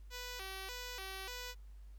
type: tone with vibrato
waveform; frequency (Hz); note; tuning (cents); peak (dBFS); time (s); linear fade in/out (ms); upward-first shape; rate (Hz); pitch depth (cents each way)
5% pulse; 435.2; A4; -19; -32; 0.1-1.55; 50; square; 1.7; 220
effects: added 50 Hz sine -50 dBFS peak until 1.98 s + pink hiss -74 dBFS RMS until 1.98 s